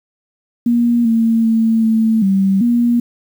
sine tone with pitch steps, 237.5 / 227.1 / 224.7 / 222.6 / 193.8 / 238.2 Hz, A#3 / A#3 / A3 / A3 / G3 / A#3, +33 / -45 / +37 / +20 / -20 / +38 cents, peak -10 dBFS, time 0.66-3 s, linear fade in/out 5 ms, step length 390 ms, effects 7-bit

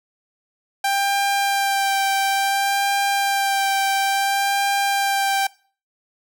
sawtooth tone with vibrato, 790 Hz, G5, 13 cents sharp, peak -14 dBFS, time 0.84-5.47 s, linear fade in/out 5 ms, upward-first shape sine, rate 0.58 Hz, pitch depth 15 cents each way, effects noise-tail reverb RT60 0.4 s tail -21 dB re dry

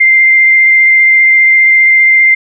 sine tone with vibrato, 2093 Hz, C7, in tune, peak -3 dBFS, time 0-2.35 s, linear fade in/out 10 ms, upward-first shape triangle, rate 15 Hz, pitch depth 12 cents each way, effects none

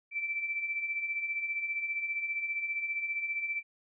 sine beating tone pair, 2319 / 2334 Hz, D7 / D7, -22 / -11 cents, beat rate 15 Hz, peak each -40 / -32 dBFS, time 0.11-3.63 s, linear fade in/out 50 ms, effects none

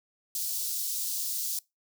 white high-pass noise, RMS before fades -32 dBFS, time 0.35-1.59 s, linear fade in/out 2 ms, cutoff 4300 Hz, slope 24 dB/octave, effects noise-tail reverb RT60 0.2 s tail -23 dB re dry

